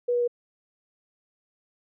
sine tone with pitch steps, 486.3 / 483.5 / 480.7 Hz, B4 / B4 / B4, -27 / -37 / -47 cents, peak -21 dBFS, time 0.08-0.278 s, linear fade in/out 10 ms, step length 66 ms, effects none

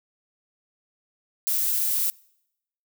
violet noise, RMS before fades -24 dBFS, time 1.47-2.1 s, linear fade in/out 0 ms, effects noise-tail reverb RT60 0.8 s tail -25 dB re dry

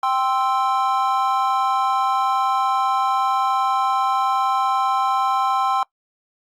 triangle chord, C major, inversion second, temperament equal, 784 / 1046.5 / 1318.5 Hz, G5 / C6 / E6, 0 / 0 / 0 cents, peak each -19 / -19 / -22 dBFS, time 0.03-5.83 s, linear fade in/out 2 ms, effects noise-tail reverb RT60 0.1 s tail -23 dB re dry + Opus 48 kbps

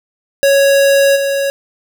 square tone with level steps, 554.4 Hz, C#5, in tune, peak -8 / -14 dBFS, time 0.43-1.5 s, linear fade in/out 0 ms, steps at 1.15 s, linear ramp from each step 20 ms, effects none

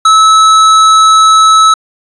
triangle tone with hard clipping, 1300 Hz, E6, 24 cents flat, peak -4 dBFS, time 0.05-1.74 s, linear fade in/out 5 ms, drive 17 dB, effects resampled to 22050 Hz

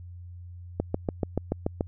click train, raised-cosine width 2 ms, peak -12 dBFS, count 8, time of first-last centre 0.8-1.809 s, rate 6.94 Hz, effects added 88 Hz sine -40 dBFS peak until 1.87 s

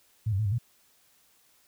sine tone with pitch steps, 109.6 / 96.2 / 108.9 / 98.6 / 118.5 Hz, A2 / G2 / A2 / G2 / A#2, -6 / -32 / -17 / +11 / +29 cents, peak -24 dBFS, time 0.26-0.585 s, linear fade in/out 10 ms, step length 65 ms, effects white hiss -64 dBFS RMS until 1.67 s

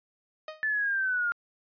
sawtooth tone with exponential decay, 622.3 Hz, D#5, in tune, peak -30 dBFS, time 0.48-0.68 s, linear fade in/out 2 ms, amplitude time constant 42 ms
sine linear sweep, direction down, 1757 to 1396.9 Hz, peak -25 dBFS, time 0.63-1.32 s, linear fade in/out 0 ms
effects resampled to 11025 Hz

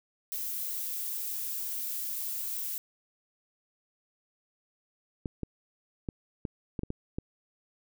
violet noise, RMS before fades -35 dBFS, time 0.32-2.78 s, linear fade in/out 0 ms
clicks, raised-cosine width 3 ms, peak -20 dBFS, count 8, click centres 5.258 / 5.433 / 6.088 / 6.452 / 6.792 / 6.834 / 6.904 / 7.185 s
effects none

